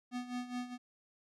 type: tone with tremolo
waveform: square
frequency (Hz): 246.9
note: B3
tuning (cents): 0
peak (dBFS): -36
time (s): 0.11-0.78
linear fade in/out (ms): 50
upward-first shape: sine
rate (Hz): 4.8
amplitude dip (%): 75
effects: low-pass 7000 Hz 12 dB/octave